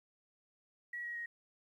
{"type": "tone with pitch steps", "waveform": "sine", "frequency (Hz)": [1922, 1901, 1880.3], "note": ["B6", "A#6", "A#6"], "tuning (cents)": [-48, 33, 14], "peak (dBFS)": -39, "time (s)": [0.93, 1.26], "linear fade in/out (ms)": 5, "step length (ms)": 110, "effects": ["12-bit"]}